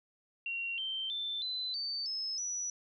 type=tone with pitch steps; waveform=sine; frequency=2749 / 3122 / 3544 / 4025 / 4570 / 5189 / 5893 Hz; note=F7 / G7 / A7 / B7 / D8 / E8 / F#8; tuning=-28 / -8 / +12 / +32 / -48 / -28 / -8 cents; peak=-34 dBFS; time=0.46-2.7 s; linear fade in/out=2 ms; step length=320 ms; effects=none